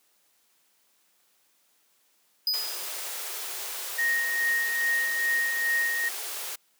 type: tone with exponential decay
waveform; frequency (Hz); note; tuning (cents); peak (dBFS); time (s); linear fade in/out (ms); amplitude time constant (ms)
square; 4978; D#8; 0; -22; 2.47-3.07; 2; 130
type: high-pass noise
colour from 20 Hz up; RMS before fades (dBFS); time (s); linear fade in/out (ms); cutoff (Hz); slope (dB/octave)
white; -35; 2.53-6.56; 10; 340; 96
type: tone with tremolo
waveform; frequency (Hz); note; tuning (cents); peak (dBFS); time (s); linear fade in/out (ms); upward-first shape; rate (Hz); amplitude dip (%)
sine; 1864.7; A#6; 0; -22; 3.98-6.09; 10; sine; 2.4; 40
effects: white hiss -67 dBFS RMS until 6.79 s + high-pass 200 Hz 12 dB/octave